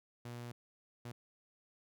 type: tone bursts at uneven times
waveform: sawtooth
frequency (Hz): 120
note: B2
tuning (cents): -49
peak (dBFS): -40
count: 2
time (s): 0.25-0.52 / 1.05-1.12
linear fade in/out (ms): 5
effects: none